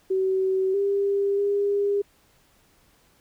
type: tone with pitch steps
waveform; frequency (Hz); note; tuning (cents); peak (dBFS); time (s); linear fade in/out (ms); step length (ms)
sine; 379.5 / 399 / 404; F#4 / G4 / G#4; +44 / +31 / -48; -20; 0.1-2.02; 10; 640
effects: pink hiss -61 dBFS RMS until 3.2 s